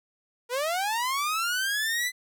sawtooth linear sweep, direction up, 466.2 to 2024 Hz, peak -22 dBFS, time 0.49-2.12 s, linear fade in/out 50 ms, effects none

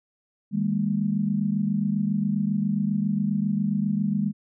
sine tone cluster, 156.8 / 202.1 / 229.5 Hz, D#3 / G#3 / A#3, +14 / -47 / -27 cents, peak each -29 / -23 / -29 dBFS, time 0.51-4.33 s, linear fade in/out 50 ms, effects none

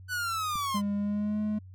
45% pulse linear sweep, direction down, 1505 to 1010 Hz, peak -29 dBFS, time 0.08-0.82 s, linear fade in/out 50 ms
click, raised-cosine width 5 ms, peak -28 dBFS, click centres 0.556 s
triangle tone with pitch glide, 202.9 to 212 Hz, G#3 to G#3, -40 to +36 cents, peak -25 dBFS, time 0.74-1.59 s, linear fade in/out 10 ms, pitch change +76 cents, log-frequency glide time 0.96-1.4 s
effects added 93 Hz sine -45 dBFS peak until 1.74 s

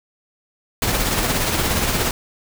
pink noise with tremolo, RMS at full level -18 dBFS, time 0.82-2.11 s, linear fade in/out 2 ms, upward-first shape triangle, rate 17 Hz, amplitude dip 45%, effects none

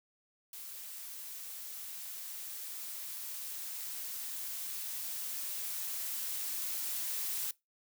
blue noise with level ramp, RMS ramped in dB -46 to -36 dBFS, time 0.53-7.51 s, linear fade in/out 2 ms, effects noise-tail reverb RT60 0.2 s tail -22 dB re dry

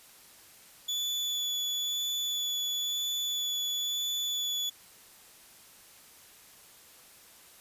35% pulse tone with vibrato, 3447 Hz, A7, 36 cents flat, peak -28 dBFS, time 0.88-4.7 s, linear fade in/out 10 ms, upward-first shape sine, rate 1 Hz, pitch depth 10 cents each way, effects white hiss -55 dBFS RMS until 7.6 s + resampled to 32000 Hz

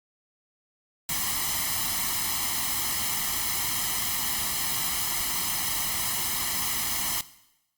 white noise with comb filter, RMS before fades -28 dBFS, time 1.09-7.21 s, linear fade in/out 2 ms, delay 0.98 ms, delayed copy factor +0.75, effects noise-tail reverb RT60 0.9 s tail -17 dB re dry + Opus 48 kbps

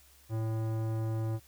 sine tone with tanh clipping, 111.2 Hz, A2, 19 cents sharp, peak -32 dBFS, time 0.29-1.4 s, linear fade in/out 50 ms, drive 17 dB, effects added 68 Hz sine -62 dBFS peak until 1.47 s + white hiss -61 dBFS RMS until 1.47 s

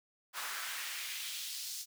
pink noise with high-pass filter sweep, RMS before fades -41 dBFS, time 0.33-1.86 s, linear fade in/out 50 ms, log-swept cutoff 1100 to 5400 Hz, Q 1.5, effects none

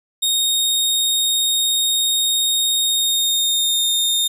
sawtooth tone with pitch glide, 3717 to 3664 Hz, A#7 to A#7, -6 to -31 cents, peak -13 dBFS, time 0.22-4.28 s, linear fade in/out 10 ms, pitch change -25 cents, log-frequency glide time 2.83-3.85 s, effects 9-bit

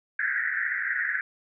pink band-pass noise, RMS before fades -28 dBFS, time 0.19-1.21 s, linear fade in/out 2 ms, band 1500 to 2000 Hz, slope 96 dB/octave, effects none

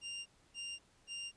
sawtooth tone bursts, 2794 Hz, F7, in tune, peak -38 dBFS, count 3, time 0.01-1.32 s, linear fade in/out 50 ms, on 250 ms, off 280 ms, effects pink hiss -69 dBFS RMS until 1.36 s + resampled to 22050 Hz

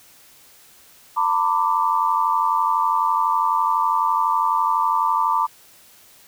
sine tone cluster, 906 / 998 / 1172 Hz, A#5 / B5 / D6, -50 / +18 / -4 cents, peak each -21 dBFS, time 1.16-5.47 s, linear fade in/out 20 ms, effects white hiss -50 dBFS RMS until 6.27 s

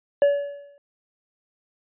triangle tone with exponential decay, 570 Hz, C#5, 48 cents sharp, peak -10 dBFS, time 0.22-0.78 s, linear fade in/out 1 ms, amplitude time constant 120 ms, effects resampled to 8000 Hz

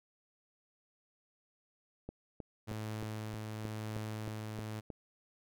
click train, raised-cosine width 2 ms, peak -29 dBFS, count 10, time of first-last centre 2.09-4.902 s, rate 3.2 Hz
sawtooth tone with tremolo, 108.3 Hz, A2, 27 cents flat, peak -34 dBFS, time 2.67-4.81 s, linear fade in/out 20 ms, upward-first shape triangle, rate 0.95 Hz, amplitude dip 25%
effects none

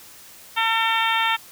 harmonic tone, 451.6 Hz, A4, 45 cents sharp, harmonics 2 / 3 / 4 / 5 / 6 / 7 / 8, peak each -23 / -25 / -26 / -27 / -28 / -28 / -29 dBFS, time 0.56-1.37 s, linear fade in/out 20 ms, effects white hiss -45 dBFS RMS until 1.51 s

